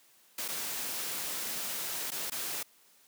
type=noise with dropouts; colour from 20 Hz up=white; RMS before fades=-36 dBFS; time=0.38-2.63 s; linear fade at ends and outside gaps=5 ms; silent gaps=0.481-0.485 / 2.106-2.117 / 2.3-2.318 s; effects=white hiss -63 dBFS RMS until 3.07 s + high-pass 150 Hz 12 dB/octave